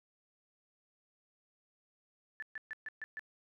sine tone bursts, 1749 Hz, A6, 11 cents flat, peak -39 dBFS, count 6, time 2.4-3.194 s, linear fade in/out 0 ms, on 24 ms, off 130 ms, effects none

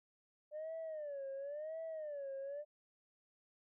sine tone with vibrato, 594 Hz, D5, 20 cents sharp, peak -40 dBFS, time 0.51-2.65 s, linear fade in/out 50 ms, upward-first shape sine, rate 0.95 Hz, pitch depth 160 cents each way, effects tanh soft clip ceiling -39 dBFS

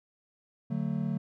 triangle chord, D major, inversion none, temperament equal with one note detuned, 146.83 / 185 / 223.8 Hz, D3 / F#3 / A3, 0 / 0 / +30 cents, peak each -31 dBFS, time 0.7-1.18 s, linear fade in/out 10 ms, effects none

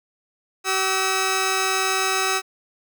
10% pulse tone pair together, 381.6 / 1296 Hz, G4 / E6, -47 / -30 cents, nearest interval octave + major sixth, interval 2117 cents, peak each -14 / -15 dBFS, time 0.64-2.42 s, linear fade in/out 50 ms, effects none

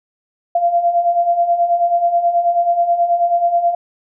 sine beating tone pair, 684 / 693.3 Hz, F5 / F5, -36 / -13 cents, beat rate 9.3 Hz, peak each -19 / -13 dBFS, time 0.55-3.75 s, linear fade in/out 5 ms, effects none

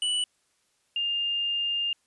square / sine tone pair in turn, 2960 / 2809 Hz, F#7 / F7, 0 / +9 cents, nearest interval minor second, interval 91 cents, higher first, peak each -25 dBFS, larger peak neither, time 0.02-0.24 / 0.96-1.93 s, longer second, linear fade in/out 2 ms, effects white hiss -70 dBFS RMS until 2.06 s + resampled to 24000 Hz

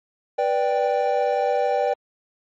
triangle chord, G major, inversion first, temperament just, 490 / 588 / 784 Hz, B4 / D5 / G5, -14 / +2 / 0 cents, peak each -21 dBFS, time 0.38-1.94 s, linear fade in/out 10 ms, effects MP3 32 kbps

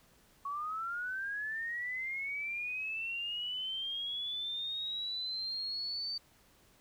sine linear sweep, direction up, 1108.7 to 4600 Hz, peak -35 dBFS, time 0.45-6.18 s, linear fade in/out 5 ms, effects pink hiss -65 dBFS RMS until 6.8 s

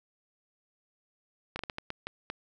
slowing click train, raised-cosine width 0.3 ms, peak -19 dBFS, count 8, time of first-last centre 1.56-2.301 s, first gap 32 ms, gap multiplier 1.39, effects none

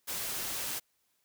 white noise, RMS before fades -36 dBFS, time 0.07-0.8 s, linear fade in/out 20 ms, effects white hiss -75 dBFS RMS until 1.24 s

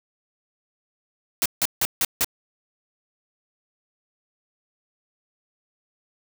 white noise bursts, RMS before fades -21 dBFS, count 5, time 1.42-2.245 s, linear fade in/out 0 ms, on 37 ms, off 160 ms, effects none

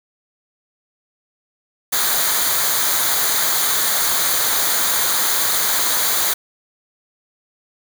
white noise with comb filter, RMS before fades -18 dBFS, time 1.92-6.34 s, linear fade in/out 10 ms, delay 0.37 ms, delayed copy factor -0.65, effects none

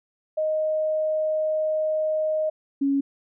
sine tone pair in turn, 622.3 / 277.2 Hz, D#5 / C#4, 0 / 0 cents, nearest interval octave + major second, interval 1400 cents, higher first, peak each -21 / -19 dBFS, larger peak second, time 0.37-2.5 / 2.81-3.01 s, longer first, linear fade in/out 10 ms, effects none

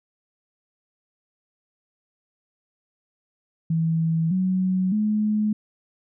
sine tone with pitch steps, 162.9 / 186.05 / 212.5 Hz, E3 / F#3 / G#3, -20 / +10 / +40 cents, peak -19 dBFS, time 3.7-5.53 s, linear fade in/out 5 ms, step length 610 ms, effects none

